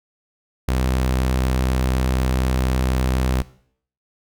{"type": "tone", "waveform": "sawtooth", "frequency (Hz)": 64.1, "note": "C2", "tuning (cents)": -35, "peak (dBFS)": -14, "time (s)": [0.68, 3.42], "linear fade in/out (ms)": 5, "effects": ["noise-tail reverb RT60 0.6 s tail -18 dB re dry"]}